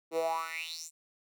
10% pulse tone with high-pass filter sweep, 162.7 Hz, E3, 22 cents flat, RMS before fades -35 dBFS, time 0.11-0.91 s, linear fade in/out 50 ms, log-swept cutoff 370 to 8200 Hz, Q 6.8, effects none

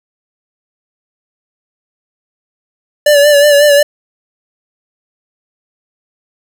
square tone with vibrato, 581 Hz, D5, 19 cents flat, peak -5 dBFS, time 3.06-3.83 s, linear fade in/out 5 ms, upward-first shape sine, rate 5.5 Hz, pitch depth 42 cents each way, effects none

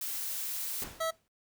blue noise, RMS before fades -36 dBFS, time 0.01-0.84 s, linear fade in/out 5 ms
pink noise with exponential decay, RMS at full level -40 dBFS, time 0.82-1.28 s, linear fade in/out 0 ms, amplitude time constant 100 ms
25% pulse tone, 650 Hz, E5, 24 cents flat, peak -26 dBFS, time 1-1.11 s, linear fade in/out 10 ms
effects noise-tail reverb RT60 0.2 s tail -23 dB re dry

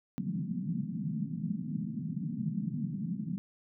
pink band-pass noise, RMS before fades -35 dBFS, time 0.18-3.38 s, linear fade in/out 0 ms, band 150 to 230 Hz, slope 48 dB/octave, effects none

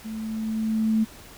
sine tone with level ramp, 220 Hz, A3, in tune, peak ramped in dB -31 to -17 dBFS, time 0.04-1.05 s, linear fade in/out 20 ms, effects pink hiss -46 dBFS RMS until 1.37 s

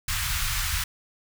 pink band-stop noise, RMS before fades -27 dBFS, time 0.08-0.84 s, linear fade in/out 5 ms, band 110 to 1200 Hz, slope 24 dB/octave, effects none

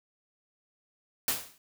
white noise with exponential decay, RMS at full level -25 dBFS, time 1.28-1.58 s, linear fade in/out 1 ms, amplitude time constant 64 ms, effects none

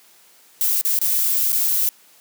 violet noise with dropouts, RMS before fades -19 dBFS, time 0.61-1.89 s, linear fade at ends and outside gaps 0 ms, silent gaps 0.812-0.85 / 0.989-1.015 / 1.52-1.528 s, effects white hiss -52 dBFS RMS until 2.2 s + high-pass 200 Hz 12 dB/octave

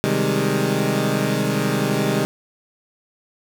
20% pulse chord, Ab major seventh, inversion first, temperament equal, 130.81 / 155.56 / 196 / 207.7 Hz, C3 / Eb3 / G3 / Ab3, 0 / 0 / 0 / 0 cents, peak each -19 dBFS, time 0.04-2.25 s, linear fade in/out 0 ms, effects none

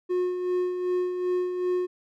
triangle tone with tremolo, 361.5 Hz, F#4, 40 cents flat, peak -20 dBFS, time 0.09-1.87 s, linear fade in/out 20 ms, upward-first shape sine, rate 2.6 Hz, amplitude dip 50%, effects none

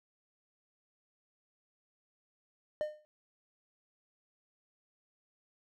triangle tone with exponential decay, 607 Hz, D#5, 43 cents flat, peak -26 dBFS, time 2.81-3.05 s, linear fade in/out 0 ms, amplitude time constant 51 ms, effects none

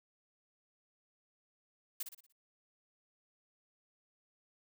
blue noise with echo, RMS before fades -38 dBFS, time 2-2.03 s, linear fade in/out 5 ms, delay 59 ms, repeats 5, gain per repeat -7 dB, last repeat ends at 2.325 s, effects none

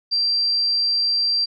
sine tone, 4714 Hz, D8, 6 cents sharp, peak -17 dBFS, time 0.11-1.46 s, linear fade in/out 20 ms, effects none

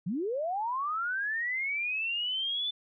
sine linear sweep, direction up, 153.6 to 3520 Hz, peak -29 dBFS, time 0.06-2.71 s, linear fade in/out 10 ms, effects none

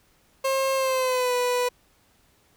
30% pulse tone with pitch glide, 535 to 493.4 Hz, C5 to B4, +38 to -2 cents, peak -19 dBFS, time 0.44-1.69 s, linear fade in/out 10 ms, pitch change -140 cents, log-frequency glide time 0.75-1.34 s, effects pink hiss -62 dBFS RMS until 2.56 s

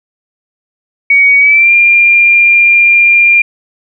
sine tone with pitch glide, 2248 to 2395 Hz, C#7 to D7, +24 to +33 cents, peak -3 dBFS, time 1.1-3.42 s, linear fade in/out 5 ms, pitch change +109 cents, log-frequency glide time 1.38-1.72 s, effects none

